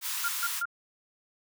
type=high-pass noise; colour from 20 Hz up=white; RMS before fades=-33 dBFS; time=0.01-0.63 s; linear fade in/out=50 ms; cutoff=900 Hz; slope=96 dB/octave
type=tone bursts; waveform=sine; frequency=1396.9 Hz; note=F6; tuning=in tune; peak=-27 dBFS; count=3; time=0.24-0.655 s; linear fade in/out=5 ms; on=45 ms; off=140 ms
effects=none